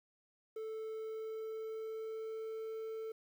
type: tone with pitch glide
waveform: triangle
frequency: 440 to 443.3 Hz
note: A4 to A4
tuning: 0 to +13 cents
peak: -38 dBFS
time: 0.56-3.12 s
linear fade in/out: 5 ms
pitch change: +13 cents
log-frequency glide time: 0.92-2.74 s
effects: 11-bit